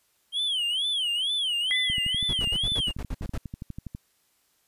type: tone with vibrato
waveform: triangle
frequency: 3140 Hz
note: G7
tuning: 2 cents sharp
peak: -23 dBFS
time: 0.32-2.93 s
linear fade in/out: 50 ms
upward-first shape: sine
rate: 2.2 Hz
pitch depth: 200 cents each way
type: tone with exponential decay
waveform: sine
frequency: 2020 Hz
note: B6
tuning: 39 cents sharp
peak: -23 dBFS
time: 1.71-2.77 s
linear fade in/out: 0 ms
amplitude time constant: 230 ms
type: click train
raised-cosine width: 5 ms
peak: -23 dBFS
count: 26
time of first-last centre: 1.9-3.949 s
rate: 12.2 Hz
type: noise bursts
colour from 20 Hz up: brown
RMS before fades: -31 dBFS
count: 10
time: 2.29-3.377 s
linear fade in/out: 2 ms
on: 43 ms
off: 73 ms
effects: white hiss -68 dBFS RMS until 4.67 s + resampled to 32000 Hz